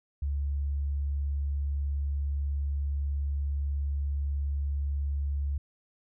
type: tone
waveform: sine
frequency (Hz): 70.8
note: C#2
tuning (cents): +37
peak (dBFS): -27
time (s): 0.22-5.58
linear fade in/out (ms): 5
effects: none

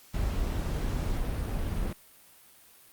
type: noise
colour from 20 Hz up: brown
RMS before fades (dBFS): -30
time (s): 0.14-1.93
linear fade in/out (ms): 5
effects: white hiss -56 dBFS RMS until 2.92 s + Opus 48 kbps

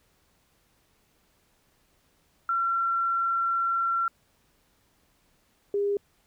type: tone pair in turn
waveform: sine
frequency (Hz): 1361 / 404.6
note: F6 / G#4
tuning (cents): -45 / -45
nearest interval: octave + major sixth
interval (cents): 2100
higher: first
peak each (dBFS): -23 / -23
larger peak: neither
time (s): 2.49-4.08 / 5.74-5.97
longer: first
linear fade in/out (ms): 2
effects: pink hiss -67 dBFS RMS until 6.26 s

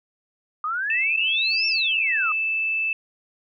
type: exponential two-way sweep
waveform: sine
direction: up then down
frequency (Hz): 1200 to 5550 to 1200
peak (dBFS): -23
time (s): 0.64-2.32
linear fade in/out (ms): 2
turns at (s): 1.67
type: tone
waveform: sine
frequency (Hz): 2634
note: E7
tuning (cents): -2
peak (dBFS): -21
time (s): 0.9-2.93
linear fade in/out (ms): 2
effects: none

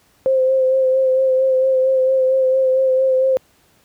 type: tone with vibrato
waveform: sine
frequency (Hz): 523.3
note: C5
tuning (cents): 0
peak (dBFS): -12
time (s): 0.26-3.37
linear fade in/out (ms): 0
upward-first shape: sine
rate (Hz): 4.4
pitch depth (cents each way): 23
effects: pink hiss -56 dBFS RMS until 3.84 s + high-pass 60 Hz 12 dB/octave

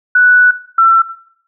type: tone pair in turn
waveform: sine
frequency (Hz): 1480 / 1343.1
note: F#6 / E6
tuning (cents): 0 / +32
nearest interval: major second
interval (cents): 168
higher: first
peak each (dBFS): -5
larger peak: neither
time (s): 0.15-0.51 / 0.78-1.02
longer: first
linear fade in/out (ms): 5
effects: noise-tail reverb RT60 0.7 s tail -17 dB re dry

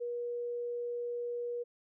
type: tone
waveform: sine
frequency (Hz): 480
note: B4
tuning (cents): -49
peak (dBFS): -34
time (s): 0-1.64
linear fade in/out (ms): 20
effects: none

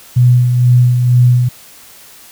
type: tone with tremolo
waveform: sine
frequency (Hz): 123.47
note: B2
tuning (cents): 0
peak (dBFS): -4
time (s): 0.16-1.49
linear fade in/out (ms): 10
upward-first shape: sine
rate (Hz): 2.1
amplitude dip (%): 45
effects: white hiss -39 dBFS RMS until 2.31 s

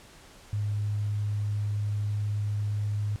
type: tone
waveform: sine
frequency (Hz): 103.83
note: G#2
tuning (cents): 0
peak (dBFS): -26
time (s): 0.53-3.16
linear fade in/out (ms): 0
effects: pink hiss -52 dBFS RMS until 3.2 s + low-pass 10000 Hz 12 dB/octave

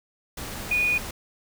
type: tone in noise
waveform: sine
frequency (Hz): 2462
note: D#7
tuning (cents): -19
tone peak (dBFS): -20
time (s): 0.71-0.98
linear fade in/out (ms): 5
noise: pink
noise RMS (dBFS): -35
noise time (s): 0.37-1.11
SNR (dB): +12
effects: none

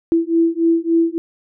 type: beating tone pair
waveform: sine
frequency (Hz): 330.4 / 333.9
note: E4 / E4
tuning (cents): +4 / +22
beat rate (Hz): 3.5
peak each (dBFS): -16 / -16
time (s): 0.12-1.18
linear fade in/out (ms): 0
effects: none

